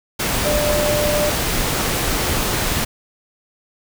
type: tone in noise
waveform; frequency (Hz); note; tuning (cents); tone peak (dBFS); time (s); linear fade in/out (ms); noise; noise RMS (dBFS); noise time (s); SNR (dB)
sine; 594; D5; +20; -18; 0.45-1.3; 10; pink; -20; 0.19-2.85; -1
effects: none